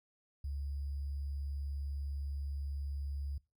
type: tone with sample-and-hold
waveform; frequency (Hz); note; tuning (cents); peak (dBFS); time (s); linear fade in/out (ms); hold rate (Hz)
sine; 70.2; C#2; +22; -36; 0.44-3.38; 5; 4900
effects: noise-tail reverb RT60 0.3 s tail -24 dB re dry